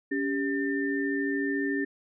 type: tone cluster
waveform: sine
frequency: 280.4 / 394.1 / 1797 Hz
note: C#4 / G4 / A6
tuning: +20 / +9 / +36 cents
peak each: -28 / -32 / -32 dBFS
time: 0.11-1.85 s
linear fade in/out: 10 ms
effects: none